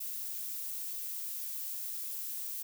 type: noise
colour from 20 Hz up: violet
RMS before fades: -39 dBFS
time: 0-2.63 s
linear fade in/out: 10 ms
effects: none